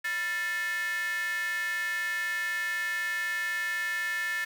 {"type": "tone with high-pass filter", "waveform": "square", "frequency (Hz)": 196, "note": "G3", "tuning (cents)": 0, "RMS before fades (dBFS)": -31, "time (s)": [0.04, 4.45], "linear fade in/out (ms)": 10, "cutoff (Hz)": 1800, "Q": 7.8, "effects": ["8-bit"]}